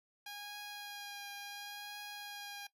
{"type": "tone with vibrato", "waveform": "10% pulse", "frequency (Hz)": 817, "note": "G#5", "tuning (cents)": -29, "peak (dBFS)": -36, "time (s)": [0.26, 2.67], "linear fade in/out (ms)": 5, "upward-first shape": "triangle", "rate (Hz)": 0.71, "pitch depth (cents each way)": 19, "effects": ["noise-tail reverb RT60 0.1 s tail -17 dB re dry"]}